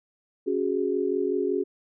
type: chord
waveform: sine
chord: C# suspended fourth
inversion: none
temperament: equal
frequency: 277.2 / 370 / 415.3 Hz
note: C#4 / F#4 / G#4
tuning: 0 / 0 / 0 cents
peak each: -30 / -26 / -27 dBFS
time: 0.46-1.64 s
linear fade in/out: 20 ms
effects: none